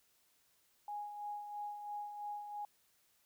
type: tone with tremolo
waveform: sine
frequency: 828 Hz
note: G#5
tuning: 5 cents flat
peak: -39 dBFS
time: 0.88-2.65 s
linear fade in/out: 2 ms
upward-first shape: sine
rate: 3 Hz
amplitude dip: 50%
effects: white hiss -73 dBFS RMS until 3.25 s